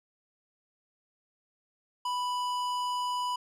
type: tone with tanh clipping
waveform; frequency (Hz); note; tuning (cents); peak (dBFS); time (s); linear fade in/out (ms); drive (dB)
sine; 989; B5; +2; -31; 2.05-3.36; 5; 16
effects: none